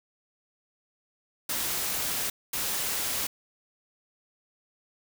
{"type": "noise bursts at uneven times", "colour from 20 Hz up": "white", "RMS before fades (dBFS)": -30, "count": 2, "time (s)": [[1.49, 2.3], [2.53, 3.27]], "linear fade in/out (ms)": 5, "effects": []}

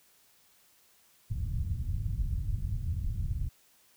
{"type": "low-pass noise", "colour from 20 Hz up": "white", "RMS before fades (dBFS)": -32, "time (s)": [1.3, 3.49], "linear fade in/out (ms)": 10, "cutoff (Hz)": 110, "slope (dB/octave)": 24, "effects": ["white hiss -64 dBFS RMS until 3.96 s"]}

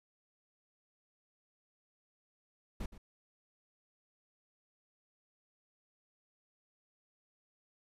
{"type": "noise with echo", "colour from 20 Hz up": "brown", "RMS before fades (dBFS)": -38, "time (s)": [2.8, 2.86], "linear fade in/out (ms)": 5, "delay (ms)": 120, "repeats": 1, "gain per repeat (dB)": -14, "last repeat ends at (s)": 2.98, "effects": ["resampled to 32000 Hz"]}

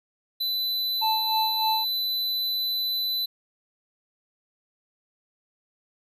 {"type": "tone", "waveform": "square", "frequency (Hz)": 4002, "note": "B7", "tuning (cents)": 22, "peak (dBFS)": -25, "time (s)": [0.4, 3.26], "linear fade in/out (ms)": 10}
{"type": "tone with tremolo", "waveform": "triangle", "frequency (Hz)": 880, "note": "A5", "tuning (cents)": 0, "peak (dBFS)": -20, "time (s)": [1.01, 1.85], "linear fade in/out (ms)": 20, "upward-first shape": "sine", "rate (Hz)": 3.3, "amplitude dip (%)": 65}
{"effects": []}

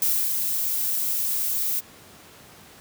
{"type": "noise with ADSR envelope", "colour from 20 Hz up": "violet", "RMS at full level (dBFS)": -21, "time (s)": [0.02, 1.81], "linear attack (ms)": 3, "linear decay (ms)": 270, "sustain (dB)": -4, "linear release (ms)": 24, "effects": ["pink hiss -48 dBFS RMS until 2.8 s", "high-pass 100 Hz 12 dB/octave"]}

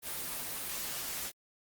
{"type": "noise with comb filter", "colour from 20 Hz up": "white", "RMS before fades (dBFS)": -38, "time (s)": [0.02, 1.32], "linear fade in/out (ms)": 50, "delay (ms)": 9.6, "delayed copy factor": -0.5, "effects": ["Opus 32 kbps"]}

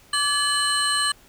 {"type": "tone cluster", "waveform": "sine", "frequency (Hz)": [1157, 1709, 2988, 4136, 8450], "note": ["D6", "G#6", "F#7", "C8", "C9"], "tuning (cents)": [-26, 49, 16, -21, 16], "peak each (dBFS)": -25, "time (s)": [0.13, 1.12], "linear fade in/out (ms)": 5, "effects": ["tanh soft clip ceiling -13 dBFS", "pink hiss -53 dBFS RMS until 1.28 s"]}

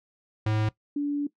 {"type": "tone pair in turn", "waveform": ["square", "sine"], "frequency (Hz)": [108.1, 288.6], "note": ["A2", "D4"], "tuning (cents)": [-30, -30], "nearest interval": "octave + perfect fourth", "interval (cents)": 1700, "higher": "second", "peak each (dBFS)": -24, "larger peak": "neither", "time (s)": [[0.46, 0.69], [0.96, 1.27]], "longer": "second", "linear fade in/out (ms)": 5, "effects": ["noise-tail reverb RT60 0.1 s tail -18 dB re dry", "low-pass 4000 Hz 12 dB/octave"]}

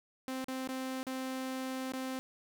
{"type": "tone with dropouts", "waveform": "sawtooth", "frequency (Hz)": 261, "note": "C4", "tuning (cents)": -4, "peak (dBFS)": -32, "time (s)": [0.28, 2.19], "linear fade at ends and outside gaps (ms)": 0, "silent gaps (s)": [[0.443, 0.483], [0.675, 0.689], [1.03, 1.068], [1.921, 1.936]], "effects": []}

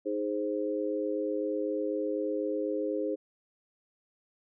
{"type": "chord", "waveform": "sine", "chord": "Ab major", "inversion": "second", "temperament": "equal", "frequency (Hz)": [311.1, 415.3, 523.3], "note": ["Eb4", "Ab4", "C5"], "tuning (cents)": [0, 0, 0], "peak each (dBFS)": -33, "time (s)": [0.05, 3.16], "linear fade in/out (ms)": 20, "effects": []}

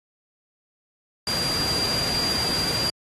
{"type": "tone in noise", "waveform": "sine", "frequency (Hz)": 4766, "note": "D8", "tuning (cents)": 25, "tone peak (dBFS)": -24, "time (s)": [1.27, 2.9], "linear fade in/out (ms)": 2, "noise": "pink", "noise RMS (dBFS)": -28, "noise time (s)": [1.27, 2.9], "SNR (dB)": 1, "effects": ["high-pass 80 Hz 12 dB/octave", "AAC 32 kbps"]}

